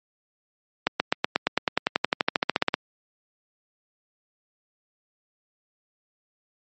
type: accelerating click train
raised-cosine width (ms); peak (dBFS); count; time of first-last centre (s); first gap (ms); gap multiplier
0.3; -3; 22; 0.87-2.741; 130; 0.96
effects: high-pass 200 Hz 12 dB/octave + MP3 32 kbps